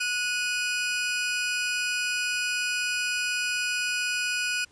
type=tone pair together; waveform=sawtooth; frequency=1463.4 / 2489 Hz; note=F#6 / D#7; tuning=-20 / 0 cents; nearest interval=major sixth; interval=920 cents; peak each=-25 dBFS; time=0-4.65 s; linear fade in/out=10 ms; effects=pink hiss -60 dBFS RMS until 4.71 s + resampled to 22050 Hz